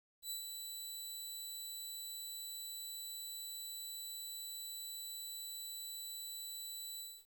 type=tone with ADSR envelope; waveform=15% pulse; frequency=3969 Hz; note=B7; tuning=8 cents sharp; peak=-32 dBFS; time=0.22-7.26 s; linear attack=86 ms; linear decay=110 ms; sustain=-5 dB; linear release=260 ms; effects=11-bit